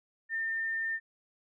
sine tone, 1806 Hz, A6, 45 cents sharp, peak -30 dBFS, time 0.29-1 s, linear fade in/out 50 ms, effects none

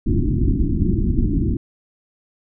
pink low-pass noise, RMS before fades -18 dBFS, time 0.06-1.57 s, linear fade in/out 5 ms, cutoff 360 Hz, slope 96 dB/octave, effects none

